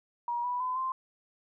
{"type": "tone with pitch steps", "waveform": "sine", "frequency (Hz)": [954, 983.1, 1013.1, 1044], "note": ["A#5", "B5", "B5", "C6"], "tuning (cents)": [40, -8, 44, -4], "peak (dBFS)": -29, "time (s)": [0.28, 0.92], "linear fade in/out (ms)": 2, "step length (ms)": 160, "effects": []}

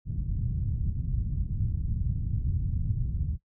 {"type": "low-pass noise", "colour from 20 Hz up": "white", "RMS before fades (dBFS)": -29, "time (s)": [0.05, 3.38], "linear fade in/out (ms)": 50, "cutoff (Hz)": 130, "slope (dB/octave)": 24, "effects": ["noise-tail reverb RT60 0.1 s tail -20 dB re dry"]}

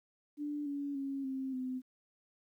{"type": "tone with pitch steps", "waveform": "sine", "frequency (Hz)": [293.7, 283.9, 274.3, 265.2, 256.3], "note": ["D4", "C#4", "C#4", "C4", "C4"], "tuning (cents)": [0, 41, -18, 23, -36], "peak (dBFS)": -35, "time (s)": [0.37, 1.82], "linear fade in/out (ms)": 50, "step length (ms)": 290, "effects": ["12-bit"]}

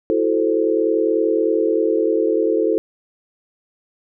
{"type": "chord", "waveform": "sine", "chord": "F# half-diminished seventh", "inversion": "third", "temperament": "equal", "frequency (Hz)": [329.6, 370, 440, 523.3], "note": ["E4", "F#4", "A4", "C5"], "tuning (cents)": [0, 0, 0, 0], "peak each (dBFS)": [-20, -23, -18, -23], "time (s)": [0.1, 2.78], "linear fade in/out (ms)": 0, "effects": []}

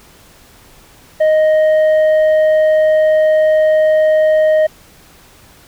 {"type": "tone with tanh clipping", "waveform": "triangle", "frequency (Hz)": 622.3, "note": "D#5", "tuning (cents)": 0, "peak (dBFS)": -9, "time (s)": [1.2, 4.67], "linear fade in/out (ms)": 10, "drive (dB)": 9, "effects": ["pink hiss -44 dBFS RMS until 5.67 s"]}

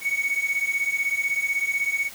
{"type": "beating tone pair", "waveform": "triangle", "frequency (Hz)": [2217, 2233], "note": ["C#7", "C#7"], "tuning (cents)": [0, 12], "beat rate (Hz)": 16, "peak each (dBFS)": [-24, -22], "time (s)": [0.01, 2.1], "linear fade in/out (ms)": 50, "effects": ["tanh soft clip ceiling -15 dBFS", "white hiss -42 dBFS RMS until 2.14 s"]}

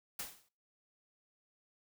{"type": "noise with exponential decay", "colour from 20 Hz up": "white", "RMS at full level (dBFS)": -38, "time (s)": [0.19, 0.49], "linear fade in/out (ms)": 5, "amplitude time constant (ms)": 64, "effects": ["noise-tail reverb RT60 0.4 s tail -23 dB re dry"]}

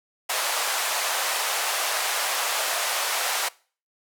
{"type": "band-pass noise", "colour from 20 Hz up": "pink", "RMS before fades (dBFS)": -26, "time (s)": [0.29, 3.49], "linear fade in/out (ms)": 10, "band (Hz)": [630, 14000], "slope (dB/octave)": 24, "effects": ["noise-tail reverb RT60 0.4 s tail -22 dB re dry"]}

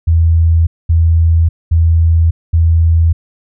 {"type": "tone bursts", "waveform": "sine", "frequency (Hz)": 82.41, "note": "E2", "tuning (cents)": 0, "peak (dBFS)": -6, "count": 4, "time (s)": [0.07, 3.13], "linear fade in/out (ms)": 10, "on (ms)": 600, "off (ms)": 220, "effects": []}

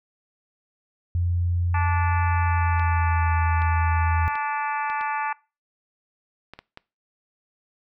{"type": "tone with pitch glide", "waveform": "sine", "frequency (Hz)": [87.31, 82.74], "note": ["F2", "E2"], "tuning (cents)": [0, 7], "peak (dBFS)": -20, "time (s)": [1.15, 4.28], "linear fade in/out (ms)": 0, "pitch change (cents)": -93, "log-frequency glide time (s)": [2.25, 3.31]}
{"type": "harmonic tone", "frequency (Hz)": 291.3, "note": "D4", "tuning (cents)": -14, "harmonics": [3, 4, 5, 6, 7, 8, 9], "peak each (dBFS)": [-26, -31, -35, -33, -39, -38, -39], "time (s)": [1.74, 5.33], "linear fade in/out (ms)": 5}
{"type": "clicks", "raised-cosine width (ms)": 0.3, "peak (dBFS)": -23, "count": 8, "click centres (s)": [2.796, 3.62, 4.355, 4.9, 5.011, 6.536, 6.59, 6.774]}
{"effects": ["noise-tail reverb RT60 0.3 s tail -22 dB re dry"]}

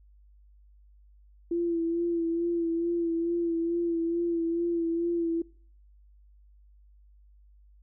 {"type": "tone with vibrato", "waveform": "sine", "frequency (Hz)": 337.5, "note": "E4", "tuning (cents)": 41, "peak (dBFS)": -25, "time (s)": [1.51, 5.42], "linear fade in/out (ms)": 5, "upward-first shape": "sine", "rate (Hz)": 2.3, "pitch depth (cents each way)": 32, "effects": ["noise-tail reverb RT60 0.5 s tail -24 dB re dry", "added 50 Hz sine -54 dBFS peak until 7.82 s"]}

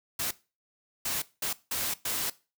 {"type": "noise bursts at uneven times", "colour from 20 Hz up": "white", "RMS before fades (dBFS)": -31, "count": 5, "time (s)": [[0.19, 0.31], [1.05, 1.22], [1.42, 1.53], [1.71, 1.94], [2.05, 2.3]], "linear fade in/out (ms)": 5, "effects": ["noise-tail reverb RT60 0.3 s tail -19 dB re dry"]}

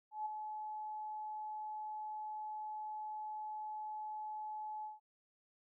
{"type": "tone with ADSR envelope", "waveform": "sine", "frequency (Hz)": 856, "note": "A5", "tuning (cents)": -48, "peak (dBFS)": -35, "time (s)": [0.11, 5], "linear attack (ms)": 150, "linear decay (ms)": 7, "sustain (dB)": -6, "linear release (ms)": 160, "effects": []}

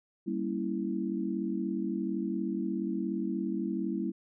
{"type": "chord", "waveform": "sine", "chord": "G diminished seventh", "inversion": "none", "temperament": "equal", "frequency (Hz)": [196, 233.1, 277.2, 329.6], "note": ["G3", "Bb3", "Db4", "Fb4"], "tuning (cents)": [0, 0, 0, 0], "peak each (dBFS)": [-34, -36, -38, -34], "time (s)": [0.26, 4.12], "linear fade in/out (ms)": 20, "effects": []}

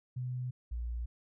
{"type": "tone pair in turn", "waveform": "sine", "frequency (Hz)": [125.7, 58.96], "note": ["B2", "A#1"], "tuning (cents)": [31, 20], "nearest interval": "octave + minor second", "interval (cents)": 1311, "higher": "first", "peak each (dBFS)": [-34, -34], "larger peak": "neither", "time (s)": [[0.16, 0.51], [0.71, 1.06]], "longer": "neither", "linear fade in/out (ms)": 10, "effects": []}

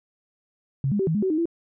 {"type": "tone with pitch steps", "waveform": "sine", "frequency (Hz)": [136.5, 204.6, 385.1, 160.1, 208.9, 378.2, 310.8, 336], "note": ["C#3", "G#3", "G4", "D#3", "G#3", "F#4", "D#4", "E4"], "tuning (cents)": [-26, -26, -31, 50, 10, 38, -2, 33], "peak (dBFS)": -20, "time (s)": [0.84, 1.456], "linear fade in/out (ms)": 2, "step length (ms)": 77, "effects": []}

